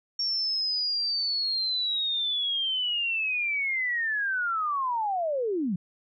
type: linear sweep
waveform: sine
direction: down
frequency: 5520 to 163.5 Hz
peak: -25 dBFS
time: 0.19-5.76 s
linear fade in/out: 5 ms
effects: none